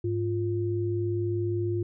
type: tone pair together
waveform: sine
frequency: 104.05 / 349.2 Hz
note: G#2 / F4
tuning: +4 / 0 cents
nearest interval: octave + major sixth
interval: 2096 cents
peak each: -28 dBFS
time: 0.04-1.83 s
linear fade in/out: 5 ms
effects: none